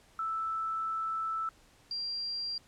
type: tone pair in turn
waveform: sine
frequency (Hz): 1318.5 / 4750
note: E6 / D8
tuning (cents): 0 / +19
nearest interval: octave + minor seventh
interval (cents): 2219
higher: second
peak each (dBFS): -31 / -33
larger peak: first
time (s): 0.19-1.49 / 1.91-2.58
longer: first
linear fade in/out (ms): 2
effects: pink hiss -62 dBFS RMS until 2.67 s + low-pass 10000 Hz 12 dB/octave